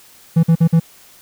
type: tone bursts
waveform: triangle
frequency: 164.81 Hz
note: E3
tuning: in tune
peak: -6 dBFS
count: 4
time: 0.36-0.799 s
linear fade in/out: 10 ms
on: 73 ms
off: 49 ms
effects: white hiss -46 dBFS RMS until 1.21 s